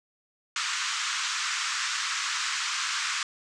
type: band-pass noise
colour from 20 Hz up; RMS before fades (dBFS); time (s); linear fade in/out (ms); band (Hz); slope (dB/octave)
pink; -30; 0.56-3.23; 2; 1100 to 7700; 48
effects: none